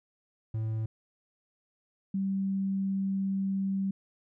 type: tone pair in turn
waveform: triangle / sine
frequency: 110.5 / 194.07 Hz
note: A2 / G3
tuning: +8 / -17 cents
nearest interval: minor seventh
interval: 975 cents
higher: second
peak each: -27 dBFS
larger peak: neither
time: 0.54-0.86 / 2.14-3.91 s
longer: second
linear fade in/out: 5 ms
effects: none